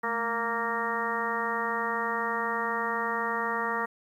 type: harmonic tone with a mistuned harmonic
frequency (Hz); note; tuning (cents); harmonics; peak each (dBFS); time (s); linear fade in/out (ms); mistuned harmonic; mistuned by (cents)
232; A#3; -8; 1 / 2 / 3 / 4 / 5 / 6 / 7 / 8; -39 / -35 / -39 / -33 / -33 / -36 / -44 / -33; 0.03-3.86; 10; 1; -100
effects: 10-bit